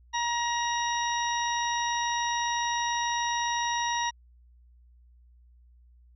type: harmonic tone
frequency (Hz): 947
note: A#5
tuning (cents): +27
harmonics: 1 / 2 / 3 / 4 / 6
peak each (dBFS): -28 / -33 / -39 / -36 / -36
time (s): 0.13-4.11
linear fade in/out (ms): 20
effects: added 60 Hz sine -54 dBFS peak until 6.15 s